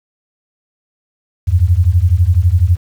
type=beating tone pair; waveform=sine; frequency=82.4 / 94.4 Hz; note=E2 / F#2; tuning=0 / +35 cents; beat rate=12 Hz; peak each=-11 dBFS; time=1.47-2.77 s; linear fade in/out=20 ms; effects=7-bit